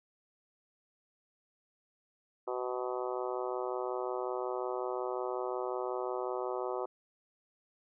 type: harmonic tone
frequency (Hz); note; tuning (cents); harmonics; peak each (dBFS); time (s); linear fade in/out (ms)
125.5; B2; +28; 3 / 4 / 5 / 6 / 7 / 8 / 9 / 10; -37 / -39 / -41 / -43 / -44 / -45 / -46 / -47; 2.47-6.86; 10
effects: none